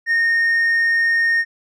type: tone with hard clipping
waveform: triangle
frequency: 1842 Hz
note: A#6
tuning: 21 cents flat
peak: -13 dBFS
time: 0.06-1.45 s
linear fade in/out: 50 ms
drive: 1 dB
effects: none

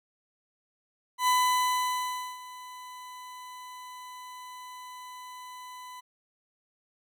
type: tone with ADSR envelope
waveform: 40% pulse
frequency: 1001 Hz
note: B5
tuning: 23 cents sharp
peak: -20 dBFS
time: 1.18-6.01 s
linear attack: 96 ms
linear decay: 1100 ms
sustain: -21 dB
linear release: 16 ms
effects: none

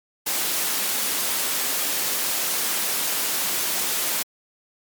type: high-pass noise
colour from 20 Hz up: white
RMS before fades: -24 dBFS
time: 0.26-4.23 s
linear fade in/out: 10 ms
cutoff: 190 Hz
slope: 12 dB/octave
effects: MP3 96 kbps

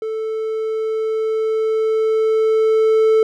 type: tone with level ramp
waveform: triangle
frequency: 440 Hz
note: A4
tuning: in tune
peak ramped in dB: -19 to -8 dBFS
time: 0.02-3.23 s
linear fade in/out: 2 ms
effects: none

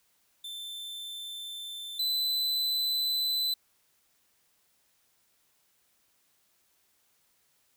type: tone pair in turn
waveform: 45% pulse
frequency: 3545 / 4013 Hz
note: A7 / B7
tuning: +12 / +27 cents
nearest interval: major second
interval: 215 cents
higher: second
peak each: -38 / -26 dBFS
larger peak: second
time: 0.44-1.99 / 1.99-3.54 s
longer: neither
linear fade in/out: 5 ms
effects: white hiss -70 dBFS RMS until 7.76 s

